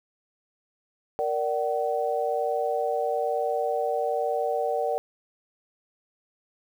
sine chord, Bb augmented, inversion none, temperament equal with one note detuned, 466.2 / 587.3 / 757.7 Hz, Bb4 / D5 / F#5, 0 / 0 / +41 cents, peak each -28 dBFS, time 1.19-4.98 s, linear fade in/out 0 ms, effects 9-bit

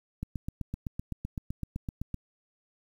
click train, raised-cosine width 5 ms, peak -21 dBFS, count 16, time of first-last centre 0.23-2.143 s, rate 7.84 Hz, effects 9-bit

